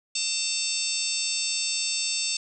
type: harmonic tone with a mistuned harmonic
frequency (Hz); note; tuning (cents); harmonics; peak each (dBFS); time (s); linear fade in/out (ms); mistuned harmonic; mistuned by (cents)
900; A5; +39; 3 / 4 / 5 / 6 / 7 / 8 / 9; -33 / -34 / -32 / -32 / -35 / -36 / -31; 0.15-2.37; 5; 9; -18
effects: none